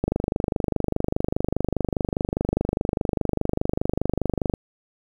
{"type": "click train", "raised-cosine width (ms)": 2, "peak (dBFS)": -8, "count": 113, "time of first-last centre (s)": [0.04, 4.538], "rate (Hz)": 24.9, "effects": ["8-bit"]}